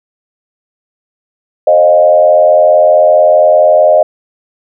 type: tone with frequency modulation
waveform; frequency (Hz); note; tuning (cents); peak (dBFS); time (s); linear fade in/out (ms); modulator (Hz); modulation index
sine; 616; D#5; -17; -3; 1.67-4.03; 5; 84.6; 0.88
effects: none